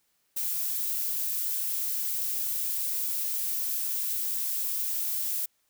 violet noise, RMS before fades -30 dBFS, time 0.36-5.46 s, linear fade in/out 10 ms, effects white hiss -72 dBFS RMS until 5.69 s

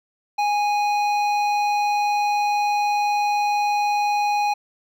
sine tone with hard clipping, 827 Hz, G#5, 8 cents flat, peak -20 dBFS, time 0.38-4.54 s, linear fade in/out 10 ms, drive 11 dB, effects none

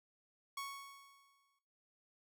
sawtooth tone with exponential decay, 1108.7 Hz, C#6, in tune, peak -36 dBFS, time 0.57-1.59 s, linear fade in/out 5 ms, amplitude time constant 220 ms, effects noise-tail reverb RT60 0.9 s tail -20 dB re dry

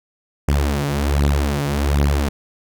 sawtooth beating tone pair, 70.7 / 72 Hz, C#2 / D2, +35 / -34 cents, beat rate 1.3 Hz, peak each -15 dBFS, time 0.48-2.29 s, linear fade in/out 5 ms, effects none

